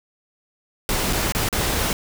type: noise with dropouts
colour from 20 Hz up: pink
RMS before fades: -22 dBFS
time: 0.89-1.93 s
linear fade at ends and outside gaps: 1 ms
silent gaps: 1.127-1.131 / 1.322-1.349 / 1.488-1.527 s
effects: none